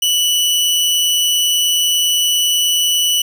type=tone with amplitude modulation; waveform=sawtooth; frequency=2961 Hz; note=F#7; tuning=1 cent sharp; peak=-8 dBFS; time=0.02-3.22 s; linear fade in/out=5 ms; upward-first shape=sine; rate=170 Hz; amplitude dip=30%; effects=none